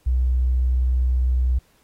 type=tone with tanh clipping; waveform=triangle; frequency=62.8 Hz; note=B1; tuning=30 cents sharp; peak=-16 dBFS; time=0.06-1.59 s; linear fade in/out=10 ms; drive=3 dB; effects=pink hiss -61 dBFS RMS until 1.83 s + AAC 48 kbps